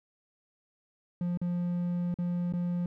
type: tone with dropouts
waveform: triangle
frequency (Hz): 175.6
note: F3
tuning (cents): +10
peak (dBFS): -26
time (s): 1.21-2.86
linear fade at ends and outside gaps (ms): 2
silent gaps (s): 1.374-1.415 / 2.142-2.187 / 2.525-2.536
effects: none